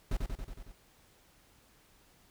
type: noise with echo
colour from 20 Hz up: brown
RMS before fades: -30 dBFS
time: 0.11-0.17 s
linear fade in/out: 5 ms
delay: 92 ms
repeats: 6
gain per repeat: -3 dB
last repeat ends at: 0.722 s
effects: pink hiss -64 dBFS RMS until 2.3 s